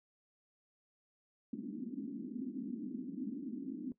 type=band-pass noise; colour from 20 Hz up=pink; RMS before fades=-42 dBFS; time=1.53-3.92 s; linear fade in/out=2 ms; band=220 to 290 Hz; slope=48 dB/octave; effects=noise-tail reverb RT60 0.1 s tail -17 dB re dry